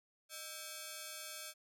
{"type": "ring-modulated tone", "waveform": "5% pulse", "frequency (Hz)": 969, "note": "B5", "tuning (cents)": -33, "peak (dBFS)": -30, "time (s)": [0.29, 1.54], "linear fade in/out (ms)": 50, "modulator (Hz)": 353, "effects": []}